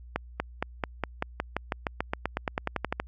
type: accelerating click train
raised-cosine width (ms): 0.5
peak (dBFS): -12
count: 21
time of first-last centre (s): 0.16-3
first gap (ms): 240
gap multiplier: 0.94
effects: added 60 Hz sine -44 dBFS peak until 3.07 s + AAC 64 kbps